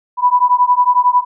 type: beating tone pair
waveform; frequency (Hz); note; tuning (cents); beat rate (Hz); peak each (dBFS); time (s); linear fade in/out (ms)
sine; 983 / 994; B5 / B5; -8 / +11; 11; -12 / -12; 0.17-1.25; 50
effects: none